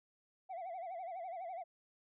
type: tone with vibrato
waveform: sine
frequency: 713 Hz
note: F5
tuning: 36 cents sharp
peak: -39 dBFS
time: 0.49-1.64 s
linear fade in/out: 20 ms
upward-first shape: sine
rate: 12 Hz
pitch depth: 130 cents each way
effects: tanh soft clip ceiling -40 dBFS